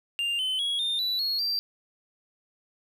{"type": "tone with pitch steps", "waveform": "triangle", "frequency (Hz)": [2797, 3050, 3326, 3627, 3956, 4314, 4704], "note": ["F7", "G7", "G#7", "A#7", "B7", "C#8", "D8"], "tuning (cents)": [2, -48, 2, -48, 2, -48, 2], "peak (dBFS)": -24, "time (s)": [0.19, 1.59], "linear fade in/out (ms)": 0, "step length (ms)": 200, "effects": []}